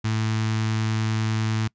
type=tone with notch filter; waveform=sawtooth; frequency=110 Hz; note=A2; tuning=in tune; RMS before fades=-24 dBFS; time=0.04-1.68 s; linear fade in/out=10 ms; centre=540 Hz; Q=0.73; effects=noise-tail reverb RT60 0.1 s tail -25 dB re dry + resampled to 16000 Hz